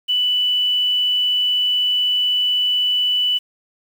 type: tone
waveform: sine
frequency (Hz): 2976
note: F#7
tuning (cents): +9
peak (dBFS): -15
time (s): 0.08-3.39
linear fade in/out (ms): 20
effects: 7-bit